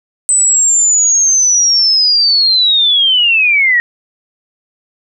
sine linear sweep, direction down, 8100 to 1864.7 Hz, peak -7 dBFS, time 0.29-3.8 s, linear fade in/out 0 ms, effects none

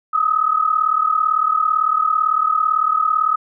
sine tone pair together, 1244.5 / 1282.4 Hz, D#6 / E6, 0 / -48 cents, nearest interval minor second, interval 52 cents, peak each -17 dBFS, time 0.13-3.36 s, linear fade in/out 10 ms, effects none

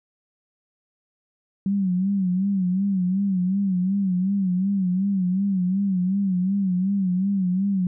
sine tone with vibrato, 189.8 Hz, F#3, 44 cents sharp, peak -19 dBFS, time 1.66-7.87 s, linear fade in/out 2 ms, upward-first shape sine, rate 2.7 Hz, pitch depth 100 cents each way, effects none

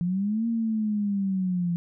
sine linear two-way sweep, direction up then down, 170 to 232.5 to 170 Hz, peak -23 dBFS, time 0.01-1.76 s, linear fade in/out 0 ms, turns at 0.47 s, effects none

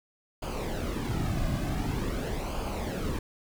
brown noise with flanger, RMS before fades -31 dBFS, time 0.42-3.19 s, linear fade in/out 5 ms, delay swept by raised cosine 0.52 to 2.22 ms, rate 0.46 Hz, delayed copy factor -0.6, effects none

